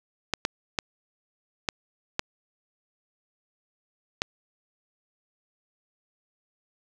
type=clicks; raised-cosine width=0.2 ms; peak=-7 dBFS; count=6; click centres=0.337 / 0.451 / 0.788 / 1.688 / 2.194 / 4.219 s; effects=none